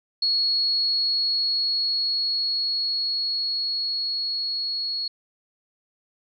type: tone with level ramp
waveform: sine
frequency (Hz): 4338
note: C#8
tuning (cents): -38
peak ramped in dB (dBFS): -19 to -25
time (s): 0.22-5.08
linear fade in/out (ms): 5
effects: none

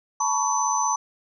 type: tone cluster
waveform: sine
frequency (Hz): 873 / 969 / 1114 / 6070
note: A5 / B5 / C#6 / F#8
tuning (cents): -14 / -33 / +8 / +43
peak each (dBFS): -26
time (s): 0.2-0.96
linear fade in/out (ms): 5
effects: none

